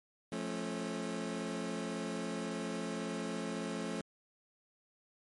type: chord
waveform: 25% pulse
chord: F augmented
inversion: none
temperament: just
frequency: 174.61 / 218.3 / 272.8 Hz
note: F3 / A3 / C#4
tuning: 0 / -13 / -28 cents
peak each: -38 / -36 / -38 dBFS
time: 0.32-4.01 s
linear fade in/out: 2 ms
effects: MP3 48 kbps